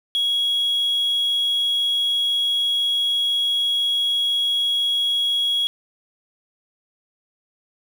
sine tone, 3322 Hz, G#7, in tune, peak -16 dBFS, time 0.15-5.67 s, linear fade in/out 0 ms, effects tanh soft clip ceiling -16 dBFS + 7-bit

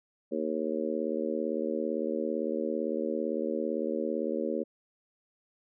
harmonic tone, 77.78 Hz, D#2, in tune, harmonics 3 / 4 / 5 / 6 / 7, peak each -35 / -35 / -35 / -35 / -35 dBFS, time 0.31-4.64 s, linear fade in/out 20 ms, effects none

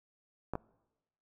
clicks, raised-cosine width 1 ms, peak -21 dBFS, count 2, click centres 0.536 / 0.554 s, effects noise-tail reverb RT60 1.0 s tail -23 dB re dry

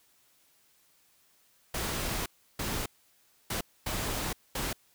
pink noise bursts at uneven times, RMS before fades -33 dBFS, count 5, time 1.74-2.26 / 2.59-2.86 / 3.5-3.61 / 3.86-4.33 / 4.55-4.73 s, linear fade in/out 5 ms, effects white hiss -66 dBFS RMS until 4.94 s

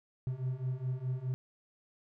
triangle beating tone pair, 125.9 / 130.7 Hz, B2 / C3, +34 / -1 cents, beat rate 4.8 Hz, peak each -35 / -33 dBFS, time 0.27-1.34 s, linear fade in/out 0 ms, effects none

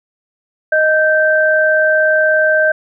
sine tone pair together, 622.3 / 1560.9 Hz, D#5 / G6, 0 / -8 cents, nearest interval octave + major third, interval 1592 cents, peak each -12 dBFS, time 0.72-2.72 s, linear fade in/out 5 ms, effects none

